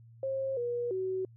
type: tone with pitch steps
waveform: sine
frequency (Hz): 536 / 480.5 / 376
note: C5 / B4 / F#4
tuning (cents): +42 / -48 / +28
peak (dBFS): -30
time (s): 0.23-1.25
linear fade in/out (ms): 2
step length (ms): 340
effects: added 115 Hz sine -52 dBFS peak until 1.36 s